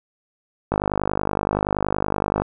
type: click train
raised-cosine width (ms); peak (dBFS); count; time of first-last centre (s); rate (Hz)
1; -6; 87; 0.72-2.42; 50.6
effects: none